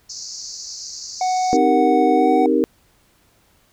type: band-pass noise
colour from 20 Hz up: white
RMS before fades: -33 dBFS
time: 0.09-1.57 s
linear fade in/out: 10 ms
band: 4400 to 6800 Hz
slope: 96 dB/octave
type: tone with pitch glide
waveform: triangle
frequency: 740 to 748.6 Hz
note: F#5 to F#5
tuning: 0 to +20 cents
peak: -15 dBFS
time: 1.21-2.46 s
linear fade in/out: 2 ms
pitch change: +20 cents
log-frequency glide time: 2.14-2.28 s
type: chord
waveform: sine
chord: C minor seventh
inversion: none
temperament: equal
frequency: 261.6 / 311.1 / 392 / 466.2 Hz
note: C4 / Eb4 / G4 / Bb4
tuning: 0 / 0 / 0 / 0 cents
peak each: -20 / -18 / -21 / -19 dBFS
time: 1.53-2.64 s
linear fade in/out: 0 ms
effects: pink hiss -58 dBFS RMS until 3.72 s